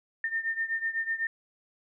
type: beating tone pair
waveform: sine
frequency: 1810 / 1818 Hz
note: A6 / A#6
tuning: +48 / -44 cents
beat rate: 8 Hz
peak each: -30 / -33 dBFS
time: 0.24-1.27 s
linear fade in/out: 2 ms
effects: none